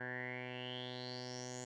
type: tone with low-pass filter sweep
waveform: 10% pulse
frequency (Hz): 125.1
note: B2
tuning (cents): +23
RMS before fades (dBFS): -45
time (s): 0-1.65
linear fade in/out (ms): 10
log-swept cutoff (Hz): 1600 to 7200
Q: 8.7
effects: none